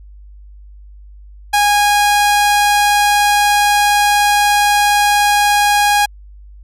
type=tone; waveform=sawtooth; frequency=823 Hz; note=G#5; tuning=16 cents flat; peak=-6 dBFS; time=1.53-6.06 s; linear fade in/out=10 ms; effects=added 50 Hz sine -35 dBFS peak until 6.63 s + resampled to 32000 Hz